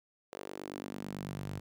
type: tone with high-pass filter sweep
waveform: sawtooth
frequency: 49 Hz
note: G1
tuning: in tune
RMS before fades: -42 dBFS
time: 0.32-1.6 s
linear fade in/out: 10 ms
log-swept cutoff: 470 to 110 Hz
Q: 2.2
effects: none